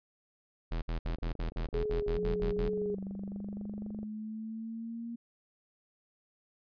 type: tone bursts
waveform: square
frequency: 41.45 Hz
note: E1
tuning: 10 cents sharp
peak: -32 dBFS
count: 12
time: 0.71-2.69 s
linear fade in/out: 10 ms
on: 110 ms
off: 60 ms
type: click train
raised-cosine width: 2 ms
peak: -33 dBFS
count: 72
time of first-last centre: 1.06-4.031 s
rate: 23.9 Hz
type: tone with vibrato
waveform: sine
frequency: 418.2 Hz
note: G#4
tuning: 12 cents sharp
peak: -31 dBFS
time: 1.74-2.95 s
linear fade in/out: 5 ms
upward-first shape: triangle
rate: 2.3 Hz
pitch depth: 27 cents each way
type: exponential sweep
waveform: sine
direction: up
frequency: 180 to 234.8 Hz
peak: -37 dBFS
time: 2.17-5.16 s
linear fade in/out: 10 ms
effects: resampled to 11025 Hz